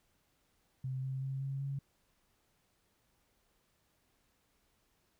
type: tone with pitch steps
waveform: sine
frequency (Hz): 130.81 / 132.64 / 134.49 / 136.36 / 138.27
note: C3 / C3 / C3 / C#3 / C#3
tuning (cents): 0 / +24 / +48 / -28 / -4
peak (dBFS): -35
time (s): 0.84-1.79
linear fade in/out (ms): 5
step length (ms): 190
effects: pink hiss -75 dBFS RMS until 5.19 s